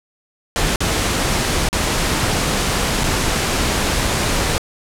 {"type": "noise with dropouts", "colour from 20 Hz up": "pink", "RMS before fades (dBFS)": -18, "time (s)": [0.56, 4.58], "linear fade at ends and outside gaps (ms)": 0, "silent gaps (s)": [[0.759, 0.805], [1.688, 1.729], [3.035, 3.041]], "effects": ["low-pass 10000 Hz 12 dB/octave"]}